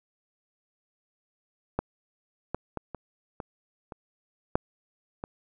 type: clicks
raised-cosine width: 1 ms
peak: -12 / -15 / -18 / -22 / -21 / -25 / -8 / -20 dBFS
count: 8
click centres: 1.79 / 2.546 / 2.773 / 2.947 / 3.402 / 3.922 / 4.555 / 5.239 s
effects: none